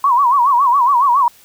sine tone with vibrato, 1040 Hz, C6, 11 cents flat, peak -9 dBFS, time 0.04-1.28 s, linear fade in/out 2 ms, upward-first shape sine, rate 7.2 Hz, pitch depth 170 cents each way, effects white hiss -47 dBFS RMS until 1.44 s

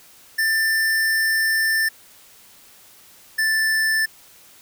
square tone pair in turn, 1780 / 1762.6 Hz, A6 / A6, +20 / +3 cents, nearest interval unison, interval 17 cents, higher first, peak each -18 dBFS, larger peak neither, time 0.38-1.89 / 3.38-4.06 s, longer first, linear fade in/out 10 ms, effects white hiss -49 dBFS RMS until 4.61 s

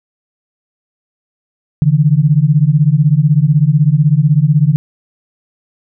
sine beating tone pair, 141.6 / 157.6 Hz, C#3 / D#3, +37 / +23 cents, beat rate 16 Hz, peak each -10 dBFS, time 1.82-4.76 s, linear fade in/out 0 ms, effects none

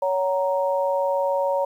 harmonic tone, 186.7 Hz, F#3, 16 cents sharp, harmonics 3 / 4 / 5, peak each -21 / -32 / -25 dBFS, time 0.02-1.65 s, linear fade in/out 5 ms, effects 9-bit

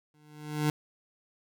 25% pulse tone with exponential growth, 150.6 Hz, D3, 44 cents sharp, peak -19 dBFS, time 0.14-0.7 s, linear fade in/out 2 ms, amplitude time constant 120 ms, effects none

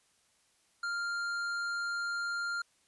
sine tone with hard clipping, 1396.9 Hz, F6, in tune, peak -34 dBFS, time 0.83-2.62 s, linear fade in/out 5 ms, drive 9 dB, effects white hiss -70 dBFS RMS until 2.87 s + resampled to 24000 Hz

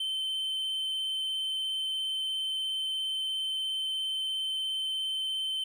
triangle tone with vibrato, 3086 Hz, G7, 28 cents flat, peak -28 dBFS, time 0-5.64 s, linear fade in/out 5 ms, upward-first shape sine, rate 17 Hz, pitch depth 11 cents each way, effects none

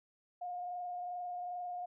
sine tone with frequency modulation, 714 Hz, F5, 38 cents sharp, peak -38 dBFS, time 0.41-1.86 s, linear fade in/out 10 ms, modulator 22.5 Hz, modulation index 0.43, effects none

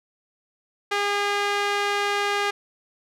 sawtooth tone with band-pass filter, 406.7 Hz, G#4, 36 cents flat, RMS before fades -24 dBFS, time 0.91-2.51 s, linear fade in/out 10 ms, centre 1900 Hz, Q 0.7, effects none

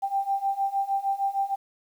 sine beating tone pair, 784 / 790.5 Hz, G5 / G5, 0 / +14 cents, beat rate 6.5 Hz, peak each -28 / -26 dBFS, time 0.02-1.56 s, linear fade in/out 20 ms, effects 9-bit

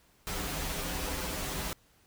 pink noise with comb filter, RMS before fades -35 dBFS, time 0.27-1.73 s, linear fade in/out 0 ms, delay 8.7 ms, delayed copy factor -0.9, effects pink hiss -65 dBFS RMS until 2.06 s

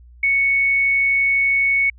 sine tone, 2217 Hz, C#7, in tune, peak -14 dBFS, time 0.23-1.9 s, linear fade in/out 5 ms, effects added 60 Hz sine -42 dBFS peak until 1.98 s

